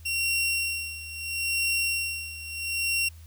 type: tone with tremolo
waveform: sawtooth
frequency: 2741 Hz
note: F7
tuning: 33 cents flat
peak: -20 dBFS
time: 0.05-3.09 s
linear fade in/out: 10 ms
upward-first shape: sine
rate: 0.75 Hz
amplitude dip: 80%
effects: added 81 Hz sine -44 dBFS peak until 3.26 s + white hiss -58 dBFS RMS until 3.26 s